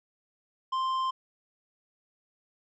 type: tone with tanh clipping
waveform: triangle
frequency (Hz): 1046.5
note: C6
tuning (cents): 0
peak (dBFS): -28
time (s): 0.72-1.11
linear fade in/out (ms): 10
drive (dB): 12
effects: none